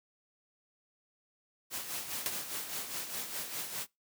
white noise with tremolo, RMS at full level -37 dBFS, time 1.7-3.87 s, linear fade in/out 50 ms, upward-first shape sine, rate 4.9 Hz, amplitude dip 55%
white noise with exponential decay, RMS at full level -29 dBFS, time 2.26-2.38 s, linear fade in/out 0 ms, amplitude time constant 26 ms
effects noise-tail reverb RT60 0.2 s tail -24 dB re dry + high-pass 100 Hz 12 dB/octave

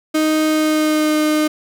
35% pulse tone with pitch glide, 311.1 to 305.9 Hz, D#4 to D#4, 0 to -29 cents, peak -12 dBFS, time 0.14-1.48 s, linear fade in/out 10 ms, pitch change -29 cents, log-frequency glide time 0.46-1.17 s, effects none

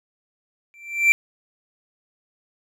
triangle tone with exponential growth, 2348 Hz, D7, 1 cent flat, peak -7 dBFS, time 0.74-1.12 s, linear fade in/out 0 ms, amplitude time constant 82 ms, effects none

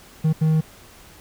triangle tone bursts at uneven times, 157.5 Hz, D#3, 21 cents sharp, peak -13 dBFS, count 2, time 0.24-0.33 / 0.41-0.61 s, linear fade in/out 10 ms, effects pink hiss -47 dBFS RMS until 1.2 s

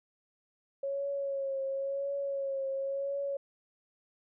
sine tone with vibrato, 550 Hz, C#5, 14 cents flat, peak -31 dBFS, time 0.83-3.37 s, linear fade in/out 5 ms, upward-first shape triangle, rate 0.95 Hz, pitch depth 38 cents each way, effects none

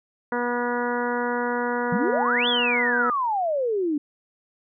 harmonic tone, 242.3 Hz, B3, 33 cents flat, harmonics 1 / 2 / 3 / 4 / 5 / 6 / 7 / 8, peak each -29 / -27 / -34 / -29 / -36 / -31 / -36 / -38 dBFS, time 0.32-3.1 s, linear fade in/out 2 ms
sine exponential two-way sweep, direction up then down, 164.81 to 3520 to 283 Hz, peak -21 dBFS, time 1.92-3.98 s, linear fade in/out 5 ms, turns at 2.48 s
effects none

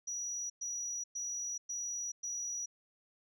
sine tone bursts, 5830 Hz, F#8, 26 cents flat, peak -35 dBFS, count 5, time 0.07-2.66 s, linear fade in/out 10 ms, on 430 ms, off 110 ms, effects tanh soft clip ceiling -33 dBFS

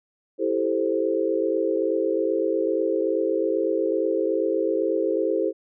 sine chord, A minor seventh, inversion second, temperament equal, 329.6 / 392 / 440 / 523.3 Hz, E4 / G4 / A4 / C5, 0 / 0 / 0 / 0 cents, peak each -26 dBFS, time 0.38-5.53 s, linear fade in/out 50 ms, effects none

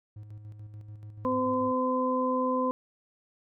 triangle tone with tremolo, 105.5 Hz, G#2, 28 cents sharp, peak -38 dBFS, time 0.16-1.72 s, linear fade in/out 5 ms, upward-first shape square, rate 6.9 Hz, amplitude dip 45%
harmonic tone, 255.9 Hz, C4, 38 cents flat, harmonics 1 / 2 / 4, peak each -29 / -29 / -29 dBFS, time 1.25-2.71 s, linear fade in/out 0 ms
effects none

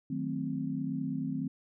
sine chord, D# diminished seventh, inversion none, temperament equal, 155.56 / 185 / 220 / 261.6 Hz, D#3 / F#3 / A3 / C4, 0 / 0 / 0 / 0 cents, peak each -37 / -39 / -39 / -34 dBFS, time 0.1-1.48 s, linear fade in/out 5 ms, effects none

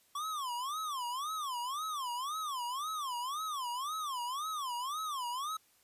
square tone with vibrato, 1108 Hz, C#6, 1 cent flat, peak -36 dBFS, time 0.15-5.57 s, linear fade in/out 5 ms, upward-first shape sine, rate 1.9 Hz, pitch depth 260 cents each way, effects white hiss -68 dBFS RMS until 5.83 s + resampled to 32000 Hz

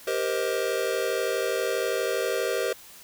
square chord, C minor seventh, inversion second, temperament just, 392.4 / 470.9 / 523.3 / 627.9 Hz, G4 / Bb4 / C5 / Eb5, +2 / +18 / 0 / +16 cents, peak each -31 / -30 / -31 / -33 dBFS, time 0.07-2.73 s, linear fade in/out 5 ms, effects white hiss -48 dBFS RMS until 3.03 s

